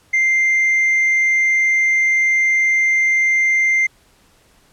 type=tone with tanh clipping; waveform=sine; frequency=2093 Hz; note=C7; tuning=in tune; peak=-13 dBFS; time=0.13-3.87 s; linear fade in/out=10 ms; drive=1 dB; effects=pink hiss -54 dBFS RMS until 4.72 s + low-pass 12000 Hz 12 dB/octave